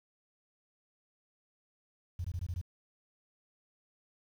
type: tone bursts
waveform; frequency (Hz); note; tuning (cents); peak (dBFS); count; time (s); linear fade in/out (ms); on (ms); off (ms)
sine; 87.31; F2; 0; -33; 6; 2.19-2.614; 5; 54; 20
effects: 10-bit